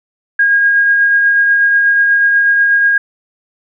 sine tone with tremolo, 1630 Hz, G#6, 33 cents flat, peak -6 dBFS, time 0.39-2.98 s, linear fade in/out 5 ms, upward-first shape triangle, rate 8.2 Hz, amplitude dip 30%, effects none

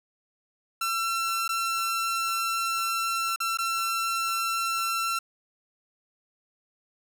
sawtooth tone with dropouts, 1349 Hz, E6, 40 cents sharp, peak -22 dBFS, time 0.81-5.19 s, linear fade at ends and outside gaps 5 ms, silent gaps 1.479-1.49 / 3.361-3.402 / 3.573-3.586 s, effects none

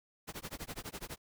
pink noise with tremolo, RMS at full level -41 dBFS, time 0.27-1.18 s, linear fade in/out 20 ms, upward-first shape sine, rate 12 Hz, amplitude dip 100%, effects none

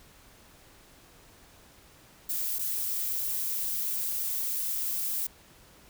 violet noise with dropouts, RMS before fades -31 dBFS, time 2.29-5.27 s, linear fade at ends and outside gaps 5 ms, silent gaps 2.586-2.591 s, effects pink hiss -56 dBFS RMS until 5.89 s

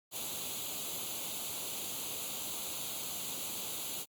white noise with comb filter, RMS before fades -39 dBFS, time 0.11-4.06 s, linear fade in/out 50 ms, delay 0.28 ms, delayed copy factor +0.75, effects high-pass 100 Hz 12 dB/octave + Opus 48 kbps

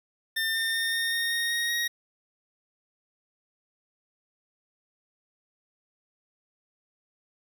25% pulse tone with pitch steps, 1800 / 1811.5 / 1823 / 1834.6 / 1846.3 / 1858.1 / 1869.9 / 1881.9 Hz, A6 / A6 / A#6 / A#6 / A#6 / A#6 / A#6 / A#6, +39 / +50 / -39 / -28 / -17 / -6 / +5 / +16 cents, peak -22 dBFS, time 0.36-1.88 s, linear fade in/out 10 ms, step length 190 ms, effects 9-bit

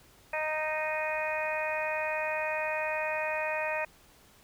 harmonic tone, 310 Hz, D#4, 6 cents flat, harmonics 2 / 3 / 4 / 5 / 6 / 7 / 8, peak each -33 / -36 / -44 / -42 / -37 / -44 / -35 dBFS, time 0.33-3.85 s, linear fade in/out 5 ms, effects pink hiss -59 dBFS RMS until 4.43 s

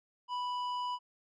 triangle tone with hard clipping, 987.8 Hz, B5, in tune, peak -35 dBFS, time 0.28-0.99 s, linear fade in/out 50 ms, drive 12 dB, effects resampled to 22050 Hz

